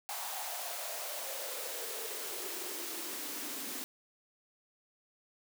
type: noise with high-pass filter sweep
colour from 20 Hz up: white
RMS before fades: -40 dBFS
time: 0.09-3.84 s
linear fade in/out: 0 ms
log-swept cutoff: 810 to 250 Hz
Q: 4.9
effects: none